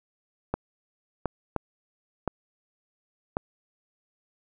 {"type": "clicks", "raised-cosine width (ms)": 1, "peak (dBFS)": -12, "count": 5, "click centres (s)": [0.54, 1.257, 1.563, 2.277, 3.369], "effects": []}